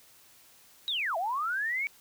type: linear two-way sweep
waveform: sine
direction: down then up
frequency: 3906 to 636 to 2290 Hz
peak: -28 dBFS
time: 0.88-1.87 s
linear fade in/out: 0 ms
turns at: 1.17 s
effects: white hiss -58 dBFS RMS until 2 s